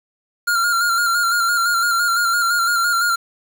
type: tone with vibrato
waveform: square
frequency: 1396.9 Hz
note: F6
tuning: in tune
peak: -16 dBFS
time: 0.47-3.16 s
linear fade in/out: 10 ms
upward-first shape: square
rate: 5.9 Hz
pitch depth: 34 cents each way
effects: 7-bit